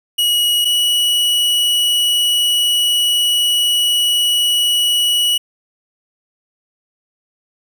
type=tone pair in turn; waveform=45% pulse; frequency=2907 / 2931 Hz; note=F#7 / F#7; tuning=-31 / -17 cents; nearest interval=unison; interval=14 cents; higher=second; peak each=-12 dBFS; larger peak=neither; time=0.18-0.65 / 0.65-5.38 s; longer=second; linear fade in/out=10 ms; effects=none